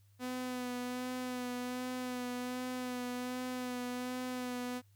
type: tone with vibrato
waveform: sawtooth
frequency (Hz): 250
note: B3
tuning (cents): +21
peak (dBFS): -33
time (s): 0.19-4.82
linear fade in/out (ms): 50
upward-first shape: sine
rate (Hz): 1.3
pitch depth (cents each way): 22
effects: added 100 Hz sine -62 dBFS peak until 4.95 s + white hiss -75 dBFS RMS until 4.95 s